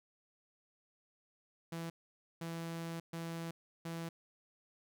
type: tone bursts at uneven times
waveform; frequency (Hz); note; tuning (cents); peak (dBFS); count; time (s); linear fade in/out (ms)
sawtooth; 166.2; E3; +15; -36; 4; 1.72-1.9 / 2.41-3 / 3.13-3.51 / 3.85-4.09; 5
effects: none